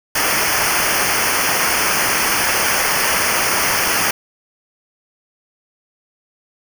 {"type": "noise with comb filter", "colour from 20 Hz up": "pink", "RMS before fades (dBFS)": -17, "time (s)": [0.15, 4.11], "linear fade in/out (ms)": 5, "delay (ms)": 0.26, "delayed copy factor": -0.9, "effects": []}